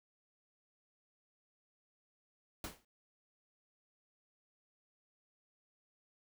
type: noise with exponential decay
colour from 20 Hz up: pink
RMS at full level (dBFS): -40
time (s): 2.64-2.85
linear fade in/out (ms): 2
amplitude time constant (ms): 44
effects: none